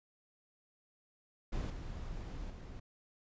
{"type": "noise with level steps", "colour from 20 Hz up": "brown", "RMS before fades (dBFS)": [-37, -43, -47], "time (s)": [1.52, 2.8], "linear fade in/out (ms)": 10, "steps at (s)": [1.7, 2.5], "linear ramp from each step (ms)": 2, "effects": ["resampled to 16000 Hz"]}